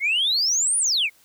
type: exponential two-way sweep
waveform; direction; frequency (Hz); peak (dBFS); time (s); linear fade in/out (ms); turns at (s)
sine; up then down; 2093 to 9850 to 2093; -17; 0-1.1; 50; 0.78
effects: tanh soft clip ceiling -15 dBFS + white hiss -57 dBFS RMS until 1.24 s